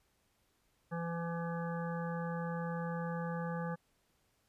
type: harmonic tone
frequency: 168.8 Hz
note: E3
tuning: 41 cents sharp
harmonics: 1 / 3 / 5 / 7 / 9 / 10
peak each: -37 / -42 / -45 / -47 / -51 / -50 dBFS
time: 0.91-3.76 s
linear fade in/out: 20 ms
effects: pink hiss -75 dBFS RMS until 4.48 s + resampled to 32000 Hz